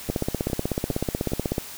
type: two click trains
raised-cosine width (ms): 2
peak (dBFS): -17 / -10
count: 4 / 25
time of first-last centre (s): 0.09-1.32 / 0.1-1.581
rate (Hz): 2.44 / 16.2
effects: white hiss -39 dBFS RMS until 1.77 s